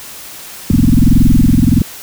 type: tone with frequency modulation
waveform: sine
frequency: 127.9 Hz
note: C3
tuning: 39 cents flat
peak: -5 dBFS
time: 0.7-1.82 s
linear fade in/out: 2 ms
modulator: 21.4 Hz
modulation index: 6.7
effects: white hiss -31 dBFS RMS until 2.02 s